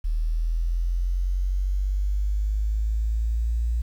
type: linear sweep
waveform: sine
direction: up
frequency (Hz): 38.89 to 58.3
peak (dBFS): -21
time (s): 0.04-3.82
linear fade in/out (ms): 10
effects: 9-bit